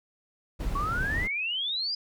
brown noise, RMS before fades -31 dBFS, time 0.59-1.28 s, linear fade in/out 20 ms
sine exponential sweep, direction up, 1100 to 4978 Hz, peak -27 dBFS, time 0.75-1.95 s, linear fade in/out 5 ms
effects MP3 96 kbps

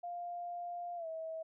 sine tone with pitch glide, 700 to 645.6 Hz, F5 to E5, +4 to -36 cents, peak -39 dBFS, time 0.03-1.43 s, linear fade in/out 10 ms, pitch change -140 cents, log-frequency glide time 0.96-1.07 s, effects none

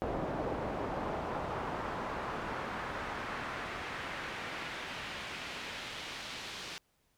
brown noise with band-pass filter sweep, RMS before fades -39 dBFS, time 0.02-6.78 s, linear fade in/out 0 ms, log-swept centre 620 to 4000 Hz, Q 1.1, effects pink hiss -74 dBFS RMS until 7.17 s

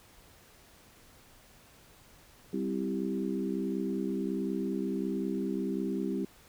harmonic tone with a mistuned harmonic, 65.41 Hz, C2, in tune, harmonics 3 / 4 / 5 / 6, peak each -34 / -35 / -36 / -37 dBFS, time 2.53-6.25 s, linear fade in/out 5 ms, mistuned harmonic 5, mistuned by +21 cents, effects pink hiss -58 dBFS RMS until 6.48 s

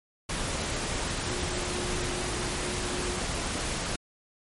sine tone in noise, 358.9 Hz, F4, 47 cents sharp, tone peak -36 dBFS, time 1.26-3.19 s, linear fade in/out 5 ms, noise pink, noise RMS -31 dBFS, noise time 0.29-3.96 s, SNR -8 dB, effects MP3 48 kbps

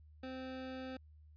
25% pulse tone, 260 Hz, C4, 11 cents flat, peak -39 dBFS, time 0.23-0.97 s, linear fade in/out 5 ms, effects added 76 Hz sine -57 dBFS peak until 1.36 s + resampled to 11025 Hz

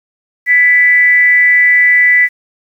sine tone with frequency modulation, 1982 Hz, B6, 6 cents sharp, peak -5 dBFS, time 0.46-2.29 s, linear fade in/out 50 ms, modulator 299 Hz, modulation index 0.3, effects 7-bit

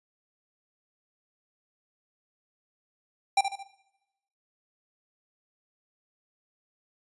square tone with echo, 790 Hz, G5, 13 cents sharp, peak -19 dBFS, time 3.37-3.41 s, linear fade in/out 5 ms, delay 73 ms, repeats 3, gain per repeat -7 dB, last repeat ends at 3.629 s, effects noise-tail reverb RT60 0.9 s tail -18 dB re dry + resampled to 24000 Hz

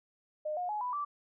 sine tone with pitch steps, 610 / 717.1 / 843 / 990.9 / 1164.9 Hz, D#5 / F5 / G#5 / B5 / D6, -34 / +46 / +26 / +5 / -14 cents, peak -32 dBFS, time 0.45-1.05 s, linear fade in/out 10 ms, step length 120 ms, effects none

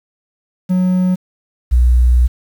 triangle / sine tone pair in turn, 183.3 / 61.17 Hz, F#3 / B1, -16 / -16 cents, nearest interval octave + perfect fifth, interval 1900 cents, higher first, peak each -9 / -7 dBFS, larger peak second, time 0.69-1.16 / 1.71-2.28 s, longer second, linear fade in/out 20 ms, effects 7-bit

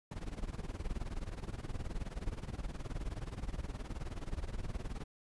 brown noise with tremolo, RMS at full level -37 dBFS, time 0.11-5.04 s, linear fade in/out 5 ms, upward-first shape sine, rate 19 Hz, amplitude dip 85%, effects resampled to 24000 Hz

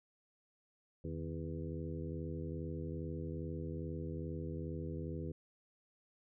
harmonic tone with a mistuned harmonic, 82.41 Hz, E2, in tune, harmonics 1 / 2 / 3 / 4 / 5 / 6, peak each -44 / -43 / -48 / -47 / -49 / -50 dBFS, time 1.04-5.32 s, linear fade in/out 5 ms, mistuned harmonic 2, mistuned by -110 cents, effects none

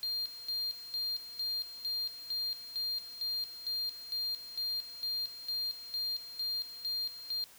triangle tone with tremolo, 4200 Hz, C8, 6 cents sharp, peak -31 dBFS, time 0.03-7.44 s, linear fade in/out 0 ms, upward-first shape square, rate 2.2 Hz, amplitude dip 75%, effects white hiss -57 dBFS RMS until 7.58 s

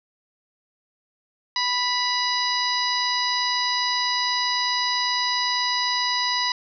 harmonic tone with a mistuned harmonic, 987.8 Hz, B5, in tune, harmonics 1 / 2 / 3 / 4 / 5 / 6, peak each -26 / -28 / -33 / -27 / -26 / -38 dBFS, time 1.56-6.52 s, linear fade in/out 2 ms, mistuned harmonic 3, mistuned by -37 cents, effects none

